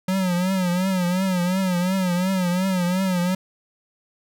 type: tone with vibrato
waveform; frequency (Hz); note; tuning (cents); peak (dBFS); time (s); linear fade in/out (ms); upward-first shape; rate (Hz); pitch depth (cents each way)
square; 183.4; F#3; -15; -20; 0.08-3.35; 5; triangle; 2.8; 99
effects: none